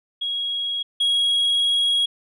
sine tone pair in turn, 3307 / 3307 Hz, G#7 / G#7, -8 / -8 cents, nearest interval unison, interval 0 cents, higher neither, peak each -22 / -14 dBFS, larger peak second, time 0.21-0.83 / 1-2.06 s, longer second, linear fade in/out 10 ms, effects tanh soft clip ceiling -16 dBFS

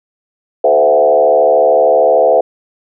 sine tone with frequency modulation, 586 Hz, D5, 4 cents flat, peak -6 dBFS, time 0.64-2.41 s, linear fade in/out 5 ms, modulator 73.3 Hz, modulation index 2, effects none

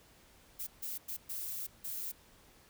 violet noise bursts at uneven times, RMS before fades -40 dBFS, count 5, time 0.59-0.67 / 0.82-0.98 / 1.08-1.17 / 1.29-1.67 / 1.84-2.12 s, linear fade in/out 10 ms, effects pink hiss -62 dBFS RMS until 2.69 s

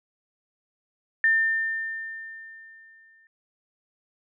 sine tone with exponential decay, 1800 Hz, A6, 39 cents sharp, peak -16 dBFS, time 1.24-3.27 s, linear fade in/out 1 ms, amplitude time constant 440 ms, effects none

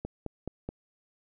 click train, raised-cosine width 2 ms, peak -21 dBFS, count 4, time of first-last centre 0.05-0.69 s, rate 4.69 Hz, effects none

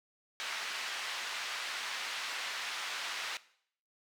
pink band-pass noise, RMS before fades -39 dBFS, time 0.4-3.37 s, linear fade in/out 0 ms, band 1400 to 4500 Hz, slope 12 dB/octave, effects noise-tail reverb RT60 0.6 s tail -18 dB re dry

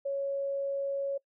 sine tone, 554.4 Hz, C#5, in tune, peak -29 dBFS, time 0.05-1.18 s, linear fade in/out 10 ms, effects noise-tail reverb RT60 0.1 s tail -23 dB re dry

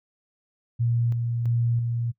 sine tone with tremolo, 118 Hz, A#2, 22 cents sharp, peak -20 dBFS, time 0.79-2.12 s, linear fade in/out 20 ms, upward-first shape square, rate 1.5 Hz, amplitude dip 35%, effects noise-tail reverb RT60 0.1 s tail -21 dB re dry

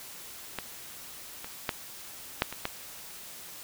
clicks, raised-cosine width 0.3 ms, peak -16 / -23 / -11 / -7 / -20 / -13 dBFS, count 6, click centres 0.587 / 1.445 / 1.692 / 2.421 / 2.526 / 2.654 s, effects white hiss -45 dBFS RMS until 3.63 s

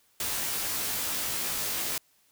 white noise with comb filter, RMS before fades -31 dBFS, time 0.2-1.98 s, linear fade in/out 2 ms, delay 17 ms, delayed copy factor -0.95, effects white hiss -66 dBFS RMS until 2.31 s

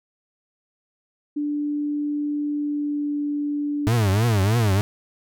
sine tone with pitch glide, 293.7 to 291.8 Hz, D4 to D4, 0 to -11 cents, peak -22 dBFS, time 1.36-3.89 s, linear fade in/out 10 ms, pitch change -11 cents, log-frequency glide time 2.52-3.17 s
40% pulse tone with vibrato, 106.7 Hz, G#2, 47 cents sharp, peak -16 dBFS, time 3.87-4.81 s, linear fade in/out 0 ms, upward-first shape triangle, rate 3.2 Hz, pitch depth 240 cents each way
effects none

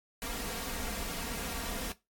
pink noise with comb filter, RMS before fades -37 dBFS, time 0.22-1.92 s, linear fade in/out 0 ms, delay 4.3 ms, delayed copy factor +0.7, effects noise-tail reverb RT60 0.2 s tail -17 dB re dry + AAC 64 kbps

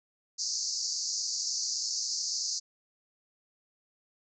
pink band-pass noise, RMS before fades -33 dBFS, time 0.38-2.6 s, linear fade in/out 20 ms, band 4500 to 6900 Hz, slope 96 dB/octave, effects none

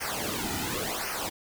pink noise with flanger, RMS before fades -32 dBFS, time 0-1.3 s, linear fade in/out 20 ms, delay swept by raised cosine 0.26 to 1.86 ms, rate 0.92 Hz, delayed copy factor -0.8, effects none

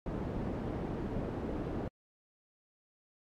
white low-pass noise, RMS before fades -37 dBFS, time 0.06-1.88 s, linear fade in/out 2 ms, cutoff 370 Hz, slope 12 dB/octave, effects AAC 64 kbps

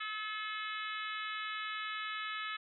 harmonic tone, 430 Hz, A4, 40 cents flat, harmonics 3 / 4 / 5 / 6 / 7 / 8 / 9, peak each -41 / -43 / -45 / -47 / -48 / -49 / -50 dBFS, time 0-2.57 s, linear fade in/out 10 ms, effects none

